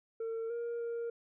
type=tone with pitch steps; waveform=sine; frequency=453.3 / 470.2 / 467.1 Hz; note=A#4 / A#4 / A#4; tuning=-48 / +15 / +3 cents; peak=-32 dBFS; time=0.2-1.1 s; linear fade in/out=5 ms; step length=300 ms; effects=tanh soft clip ceiling -34 dBFS